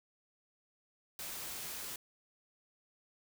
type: noise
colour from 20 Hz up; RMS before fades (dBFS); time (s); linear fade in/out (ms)
white; -43; 1.19-1.96; 2
effects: none